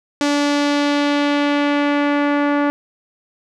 sawtooth tone with low-pass filter sweep, 289 Hz, D4, 28 cents flat, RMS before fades -17 dBFS, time 0.21-2.7 s, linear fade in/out 0 ms, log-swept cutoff 6300 to 1600 Hz, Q 1.2, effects none

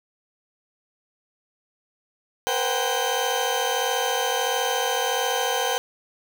30% pulse tone cluster, 474.5 / 516 / 748 / 802 / 3115 Hz, A#4 / C5 / F#5 / G5 / G7, +31 / -24 / +19 / +39 / -12 cents, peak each -26 dBFS, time 2.47-5.78 s, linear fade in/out 0 ms, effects none

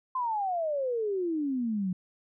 sine exponential sweep, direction down, 1048 to 177.8 Hz, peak -27 dBFS, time 0.15-1.93 s, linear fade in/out 5 ms, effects none

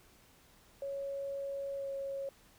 sine tone with pitch glide, 554.4 to 549 Hz, C#5 to C#5, 0 to -17 cents, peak -36 dBFS, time 0.82-2.29 s, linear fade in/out 2 ms, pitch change -17 cents, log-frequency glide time 1.76-1.88 s, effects pink hiss -63 dBFS RMS until 2.58 s

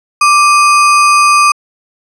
sine tone with sample-and-hold, 1174.7 Hz, D6, in tune, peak -4 dBFS, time 0.21-1.52 s, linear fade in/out 5 ms, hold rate 3675 Hz, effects resampled to 22050 Hz

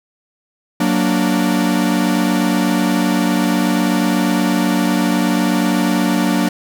45% pulse chord, Gb augmented, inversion none, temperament equal, 185 / 233.1 / 293.7 Hz, Gb3 / Bb3 / D4, 0 / 0 / 0 cents, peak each -18 dBFS, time 0.8-6.49 s, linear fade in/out 5 ms, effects none

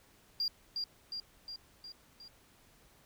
sine tone with echo, 4783 Hz, D8, 31 cents sharp, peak -29 dBFS, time 0.4-0.48 s, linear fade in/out 2 ms, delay 360 ms, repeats 5, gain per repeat -4 dB, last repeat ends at 2.28 s, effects tanh soft clip ceiling -27 dBFS + pink hiss -64 dBFS RMS until 3.05 s

